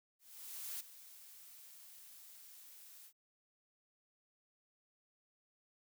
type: noise with ADSR envelope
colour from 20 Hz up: blue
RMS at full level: -43 dBFS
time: 0.19-3.13 s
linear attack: 610 ms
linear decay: 12 ms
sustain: -14 dB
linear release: 72 ms
effects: none